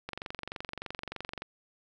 click train, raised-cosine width 0.3 ms, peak -21 dBFS, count 32, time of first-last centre 0.09-1.42 s, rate 23.3 Hz, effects none

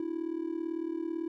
triangle tone with amplitude modulation, 329.6 Hz, E4, in tune, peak -25 dBFS, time 0-1.28 s, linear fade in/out 2 ms, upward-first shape sine, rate 38 Hz, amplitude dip 90%, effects tanh soft clip ceiling -25 dBFS

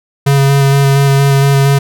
square tone with vibrato, 138.59 Hz, C#3, in tune, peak -7 dBFS, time 0.26-1.79 s, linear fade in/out 10 ms, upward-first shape square, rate 4.3 Hz, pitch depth 12 cents each way, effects none

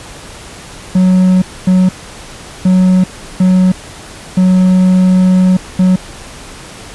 triangle tone bursts at uneven times, 184.7 Hz, F#3, 3 cents flat, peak -3 dBFS, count 6, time 0.95-1.42 / 1.67-1.89 / 2.65-3.04 / 3.4-3.72 / 4.37-5.57 / 5.79-5.96 s, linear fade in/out 5 ms, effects pink hiss -31 dBFS RMS until 6.94 s + resampled to 24000 Hz

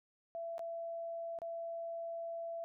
sine tone with dropouts, 670 Hz, E5, 28 cents sharp, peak -39 dBFS, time 0.35-2.64 s, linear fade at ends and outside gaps 0 ms, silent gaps 0.581-0.593 / 1.388-1.418 s, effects none

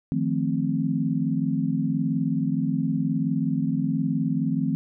sine chord, F dominant seventh, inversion third, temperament equal, 155.56 / 174.61 / 220 / 261.6 Hz, Eb3 / F3 / A3 / C4, 0 / 0 / 0 / 0 cents, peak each -27 / -28 / -28 / -26 dBFS, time 0.12-4.75 s, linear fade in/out 0 ms, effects none

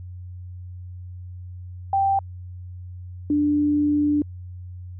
sine tone pair in turn, 784 / 294.4 Hz, G5 / D4, 0 / +4 cents, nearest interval octave + perfect fourth, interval 1696 cents, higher first, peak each -17 dBFS, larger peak neither, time 1.93-2.19 / 3.3-4.22 s, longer second, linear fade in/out 2 ms, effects added 90 Hz sine -34 dBFS peak until 4.99 s

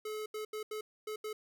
square tone bursts at uneven times, 429.2 Hz, A4, 43 cents flat, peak -38 dBFS, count 6, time 0.05-0.26 / 0.34-0.45 / 0.53-0.63 / 0.71-0.81 / 1.07-1.16 / 1.24-1.33 s, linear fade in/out 5 ms, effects none

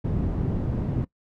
white low-pass noise, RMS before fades -26 dBFS, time 0.04-1.05 s, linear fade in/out 10 ms, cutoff 180 Hz, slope 12 dB/octave, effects noise-tail reverb RT60 0.1 s tail -20 dB re dry

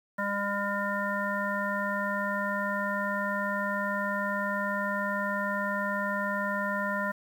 harmonic tone, 201.6 Hz, G3, 49 cents sharp, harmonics 1 / 3 / 5 / 7 / 9, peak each -34 / -34 / -34 / -34 / -34 dBFS, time 0.18-7.12 s, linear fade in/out 10 ms, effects 9-bit

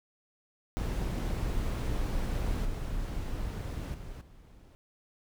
brown noise with level steps, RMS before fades -31 / -35 / -42 / -53 dBFS, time 0.77-4.75 s, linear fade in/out 0 ms, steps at 2.65 / 3.94 / 4.21 s, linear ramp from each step 2 ms, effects none

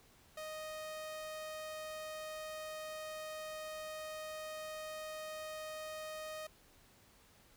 sawtooth tone, 622.3 Hz, D#5, in tune, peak -39 dBFS, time 0.37-6.47 s, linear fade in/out 5 ms, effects pink hiss -65 dBFS RMS until 7.56 s

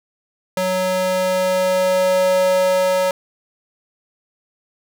square tone with high-pass filter sweep, 185 Hz, F#3, in tune, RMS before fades -17 dBFS, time 0.57-3.11 s, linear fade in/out 2 ms, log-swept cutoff 390 to 620 Hz, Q 3.5, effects none

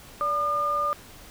sine tone pair together, 579.3 / 1210 Hz, D5 / D#6, -24 / -49 cents, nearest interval octave + minor second, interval 1275 cents, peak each -31 / -23 dBFS, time 0.21-0.93 s, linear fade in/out 0 ms, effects pink hiss -47 dBFS RMS until 1.3 s

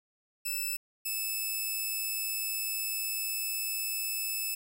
5% pulse tone pair in turn, 2636 / 2616 Hz, E7 / E7, -1 / -14 cents, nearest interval unison, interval 13 cents, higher first, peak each -22 dBFS, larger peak neither, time 0.45-0.77 / 1.05-4.55 s, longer second, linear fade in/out 10 ms, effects none

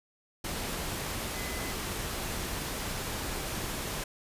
sine tone in noise, 2023 Hz, B6, 41 cents sharp, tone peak -43 dBFS, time 1.35-1.72 s, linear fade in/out 5 ms, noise pink, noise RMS -35 dBFS, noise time 0.44-4.04 s, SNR -11 dB, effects resampled to 32000 Hz

